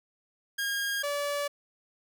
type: tone pair in turn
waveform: sawtooth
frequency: 1624 / 576 Hz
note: G#6 / D5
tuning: -39 / -34 cents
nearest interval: octave + tritone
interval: 1795 cents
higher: first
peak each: -25 dBFS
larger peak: neither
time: 0.58-1.03 / 1.03-1.48 s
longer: neither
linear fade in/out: 10 ms
effects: none